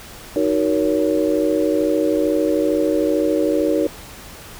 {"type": "chord", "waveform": "sine", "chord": "D# minor seventh", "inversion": "none", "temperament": "just", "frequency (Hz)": [311.1, 373.4, 466.7, 560], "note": ["D#4", "F#4", "A#4", "C#5"], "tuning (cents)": [0, 16, 2, 18], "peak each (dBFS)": [-19, -23, -21, -21], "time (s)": [0.36, 3.87], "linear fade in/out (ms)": 2, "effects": ["pink hiss -38 dBFS RMS until 4.59 s"]}